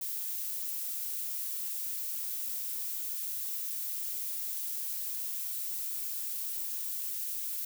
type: noise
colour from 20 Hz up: violet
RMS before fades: -36 dBFS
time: 0.01-7.65 s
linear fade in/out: 5 ms
effects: none